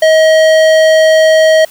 sine tone with tanh clipping, 634 Hz, D#5, 32 cents sharp, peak -6 dBFS, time 0.02-1.65 s, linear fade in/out 5 ms, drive 17 dB, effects white hiss -38 dBFS RMS until 1.7 s

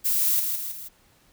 violet noise with echo, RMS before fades -23 dBFS, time 0.04-0.41 s, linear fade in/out 20 ms, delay 160 ms, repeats 3, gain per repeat -5 dB, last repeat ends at 0.89 s, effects pink hiss -60 dBFS RMS until 1.32 s

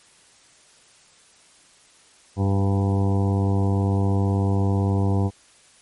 harmonic tone with a mistuned harmonic, 98 Hz, G2, in tune, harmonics 1 / 2 / 3 / 4 / 5 / 7 / 8 / 9 / 10, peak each -19 / -25 / -29 / -31 / -33 / -36 / -37 / -38 / -39 dBFS, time 2.36-5.31 s, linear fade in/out 50 ms, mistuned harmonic 5, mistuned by +21 cents, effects white hiss -54 dBFS RMS until 5.81 s + MP3 48 kbps

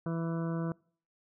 harmonic tone, 165.7 Hz, E3, 9 cents sharp, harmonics 1 / 2 / 3 / 4 / 6 / 7 / 8 / 9, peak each -32 / -38 / -42 / -44 / -48 / -49 / -50 / -51 dBFS, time 0.06-0.72 s, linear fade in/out 2 ms, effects noise-tail reverb RT60 0.5 s tail -25 dB re dry

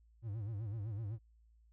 triangle tone with vibrato, 107 Hz, A2, 48 cents flat, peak -36 dBFS, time 0.22-1.19 s, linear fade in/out 50 ms, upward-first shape sine, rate 7.9 Hz, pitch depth 150 cents each way, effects added 56 Hz sine -63 dBFS peak until 1.72 s

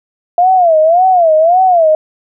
sine tone with vibrato, 685 Hz, F5, 34 cents flat, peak -5 dBFS, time 0.38-1.95 s, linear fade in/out 2 ms, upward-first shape sine, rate 1.8 Hz, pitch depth 170 cents each way, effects none

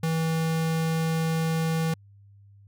square tone, 162.1 Hz, E3, 29 cents flat, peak -24 dBFS, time 0.03-1.94 s, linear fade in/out 5 ms, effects added 100 Hz sine -50 dBFS peak until 2.67 s

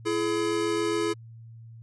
square tone pair together, 336.7 / 424 Hz, E4 / G#4, +37 / +36 cents, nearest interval major third, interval 399 cents, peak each -28 dBFS, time 0.05-1.14 s, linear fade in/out 20 ms, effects added 114 Hz sine -43 dBFS peak until 1.82 s + resampled to 22050 Hz

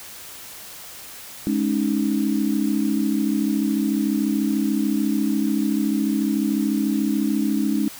sine chord, Ab suspended fourth, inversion none, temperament equal with one note detuned, 210.7 / 277.2 / 311.1 Hz, Ab3 / Db4 / Eb4, +25 / 0 / 0 cents, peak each -22 / -23 / -24 dBFS, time 1.47-7.88 s, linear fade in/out 0 ms, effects white hiss -39 dBFS RMS until 7.99 s

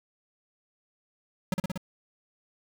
square tone with echo, 185 Hz, F#3, in tune, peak -24 dBFS, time 1.52-1.54 s, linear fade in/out 2 ms, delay 59 ms, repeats 4, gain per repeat -2 dB, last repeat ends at 1.776 s, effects 9-bit

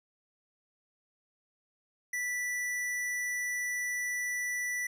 square tone, 1969 Hz, B6, 6 cents flat, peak -32 dBFS, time 2.13-4.87 s, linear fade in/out 5 ms, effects resampled to 32000 Hz

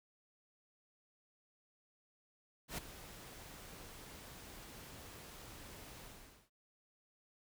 pink noise with ADSR envelope, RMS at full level -40 dBFS, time 2.68-6.5 s, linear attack 100 ms, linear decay 8 ms, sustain -13 dB, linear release 490 ms, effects none

